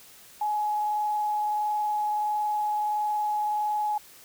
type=tone with frequency modulation; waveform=sine; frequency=842 Hz; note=G#5; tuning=24 cents sharp; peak=-24 dBFS; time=0.41-3.98 s; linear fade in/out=5 ms; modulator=21.5 Hz; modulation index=0.28; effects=white hiss -51 dBFS RMS until 4.24 s